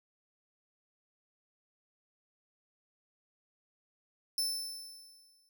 sawtooth tone with exponential decay, 5290 Hz, E8, 5 cents sharp, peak -26 dBFS, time 4.38-5.49 s, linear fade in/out 1 ms, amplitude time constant 240 ms, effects none

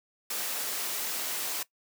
white high-pass noise, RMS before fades -33 dBFS, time 0.3-1.63 s, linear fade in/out 5 ms, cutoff 270 Hz, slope 12 dB/octave, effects noise-tail reverb RT60 0.1 s tail -19 dB re dry

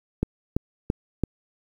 click train, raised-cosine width 3 ms, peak -9 dBFS, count 4, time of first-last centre 0.23-1.237 s, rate 2.98 Hz, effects 8-bit

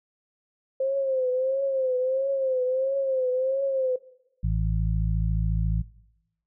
sine tone with vibrato, 526 Hz, C5, 9 cents sharp, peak -22 dBFS, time 0.8-3.96 s, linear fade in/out 5 ms, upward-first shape triangle, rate 1.5 Hz, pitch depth 85 cents each way
harmonic tone, 54.2 Hz, A1, 25 cents flat, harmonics 1 / 2 / 3, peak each -24 / -27 / -30 dBFS, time 4.43-5.82 s, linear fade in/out 10 ms
effects noise-tail reverb RT60 0.9 s tail -20 dB re dry

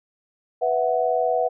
sine chord, B suspended fourth, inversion none, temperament equal, 493.9 / 659.3 / 740 Hz, B4 / E5 / F#5, 0 / 0 / 0 cents, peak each -23 dBFS, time 0.61-1.49 s, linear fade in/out 20 ms, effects none

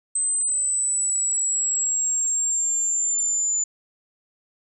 sine linear sweep, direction down, 8200 to 7040 Hz, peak -20 dBFS, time 0.15-3.64 s, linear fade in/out 5 ms, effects none

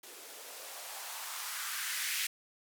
violet noise with band-pass filter sweep, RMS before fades -40 dBFS, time 0.03-2.27 s, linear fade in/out 5 ms, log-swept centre 330 to 2200 Hz, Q 2.1, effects none

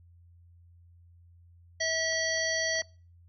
harmonic tone, 647 Hz, E5, 32 cents flat, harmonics 1 / 3 / 5 / 7 / 9, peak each -33 / -31 / -39 / -34 / -34 dBFS, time 1.8-2.82 s, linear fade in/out 10 ms
clicks, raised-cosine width 0.5 ms, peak -36 dBFS, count 5, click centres 2.126 / 2.374 / 2.756 / 2.79 / 2.821 s
effects noise-tail reverb RT60 0.4 s tail -26 dB re dry + added 86 Hz sine -54 dBFS peak until 3.28 s

